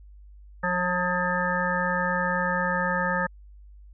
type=harmonic tone with a mistuned harmonic; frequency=179.6 Hz; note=F3; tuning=49 cents sharp; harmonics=1 / 3 / 5 / 7 / 9 / 10; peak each=-30 / -30 / -30 / -30 / -30 / -30 dBFS; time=0.63-3.27 s; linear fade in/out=10 ms; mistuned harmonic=10; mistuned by=-24 cents; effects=added 50 Hz sine -45 dBFS peak until 3.93 s